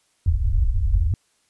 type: low-pass noise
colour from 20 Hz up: pink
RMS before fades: -19 dBFS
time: 0.26-1.14 s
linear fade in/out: 2 ms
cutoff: 100 Hz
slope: 96 dB/octave
effects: white hiss -65 dBFS RMS until 1.49 s + resampled to 24000 Hz